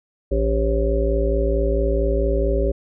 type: harmonic tone with a mistuned harmonic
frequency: 56.4 Hz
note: A1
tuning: 44 cents sharp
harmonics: 1 / 3 / 5 / 7 / 9 / 10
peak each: -19 / -31 / -29 / -23 / -31 / -24 dBFS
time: 0.31-2.72 s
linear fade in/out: 10 ms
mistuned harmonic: 10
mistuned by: -37 cents
effects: none